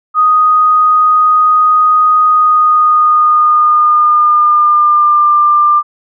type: tone with pitch glide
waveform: sine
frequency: 1244.5 to 1191.7 Hz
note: D#6 to D6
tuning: 0 to +25 cents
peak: -5 dBFS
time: 0.14-5.83 s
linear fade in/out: 50 ms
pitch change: -75 cents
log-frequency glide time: 2.25-5.35 s
effects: none